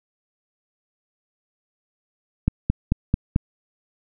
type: click train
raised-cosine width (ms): 5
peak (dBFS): -5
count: 5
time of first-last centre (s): 2.48-3.361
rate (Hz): 4.54
effects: none